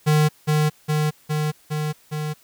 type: tone with echo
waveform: square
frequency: 152.2 Hz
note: D#3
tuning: 38 cents flat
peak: -15 dBFS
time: 0.06-0.29 s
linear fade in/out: 20 ms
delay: 410 ms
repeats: 5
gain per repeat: -2 dB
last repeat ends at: 2.34 s
effects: white hiss -55 dBFS RMS until 2.43 s